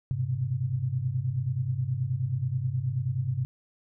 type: tone cluster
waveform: sine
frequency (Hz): 100.7 / 122.7 / 132.1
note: G2 / B2 / C3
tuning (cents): +47 / -11 / +17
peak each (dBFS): -33 / -32 / -28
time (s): 0.11-3.45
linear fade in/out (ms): 0
effects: none